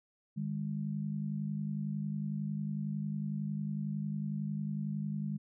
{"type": "tone pair together", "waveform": "sine", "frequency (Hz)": [152.4, 203.4], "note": ["D#3", "G#3"], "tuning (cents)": [-36, -36], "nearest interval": "perfect fourth", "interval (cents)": 500, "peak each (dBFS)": [-36, -36], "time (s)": [0.36, 5.38], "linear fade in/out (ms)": 20, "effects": []}